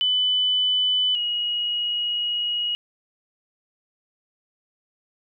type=tone pair in turn; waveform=sine; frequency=3000 / 2896 Hz; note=F#7 / F#7; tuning=+23 / -38 cents; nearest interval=minor second; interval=61 cents; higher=first; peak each=-18 / -22 dBFS; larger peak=first; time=0.01-1.15 / 1.15-2.75 s; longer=second; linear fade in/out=0 ms; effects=none